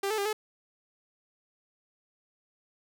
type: tone with pitch steps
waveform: sawtooth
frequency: 395.4 / 434.4 / 400.9 / 429.1 Hz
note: G4 / A4 / G4 / A4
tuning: +15 / -22 / +39 / -43 cents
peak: -24 dBFS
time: 0.03-0.33 s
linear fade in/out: 5 ms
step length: 75 ms
effects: none